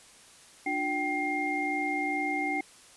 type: tone cluster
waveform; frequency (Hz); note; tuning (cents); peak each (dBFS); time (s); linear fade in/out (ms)
sine; 295.7 / 358 / 774 / 2121; D4 / F4 / G5 / C7; +12 / +43 / -22 / +23; -33 / -39 / -32 / -31; 0.66-2.61; 5
effects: white hiss -54 dBFS RMS until 2.96 s + resampled to 24000 Hz